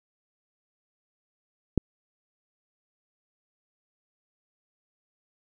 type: click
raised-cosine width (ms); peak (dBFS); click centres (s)
3; -8; 1.777
effects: none